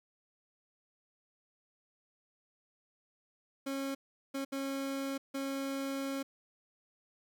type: tone bursts at uneven times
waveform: 30% pulse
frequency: 273 Hz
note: C#4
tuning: 26 cents flat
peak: -32 dBFS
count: 4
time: 3.66-3.95 / 4.34-4.45 / 4.52-5.18 / 5.34-6.23 s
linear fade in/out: 10 ms
effects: none